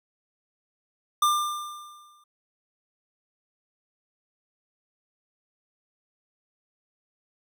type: tone with exponential decay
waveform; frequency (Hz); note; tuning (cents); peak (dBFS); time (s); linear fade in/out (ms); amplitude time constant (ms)
square; 1195; D6; +30; -18; 1.22-2.24; 5; 220
effects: none